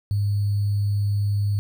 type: tone with sample-and-hold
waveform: sine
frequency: 101.8 Hz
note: G#2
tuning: 34 cents flat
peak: -19 dBFS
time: 0.11-1.59 s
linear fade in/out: 0 ms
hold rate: 4410 Hz
effects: none